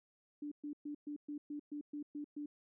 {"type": "tone bursts", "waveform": "sine", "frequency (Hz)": 293.7, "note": "D4", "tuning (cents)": 0, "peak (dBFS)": -40, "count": 10, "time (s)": [0.42, 2.46], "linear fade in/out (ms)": 5, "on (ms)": 96, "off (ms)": 120, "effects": []}